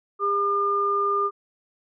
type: tone pair together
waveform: sine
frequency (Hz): 403.6 / 1206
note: G#4 / D6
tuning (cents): -49 / +46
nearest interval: octave + perfect fifth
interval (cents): 1895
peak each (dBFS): -26 / -21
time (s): 0.19-1.31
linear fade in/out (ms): 50
effects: none